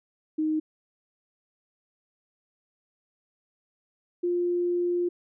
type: tone pair in turn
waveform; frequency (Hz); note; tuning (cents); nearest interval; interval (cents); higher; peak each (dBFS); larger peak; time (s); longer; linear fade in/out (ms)
sine; 311.1 / 351.4; D#4 / F4; 0 / +11; major second; 211; second; -23; neither; 0.38-0.6 / 4.23-5.09; second; 10
effects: none